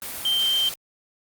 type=tone in noise; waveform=sine; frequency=3136 Hz; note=G7; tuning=in tune; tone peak=-19 dBFS; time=0.25-0.69 s; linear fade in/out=2 ms; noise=white; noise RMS=-33 dBFS; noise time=0.02-0.74 s; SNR=+11 dB; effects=Opus 32 kbps